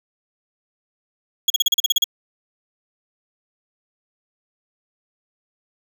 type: tone bursts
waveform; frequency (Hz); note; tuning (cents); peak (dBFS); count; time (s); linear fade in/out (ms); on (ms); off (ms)
35% pulse; 3322; G#7; 0; -11; 10; 1.48-2.042; 5; 22; 38
effects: none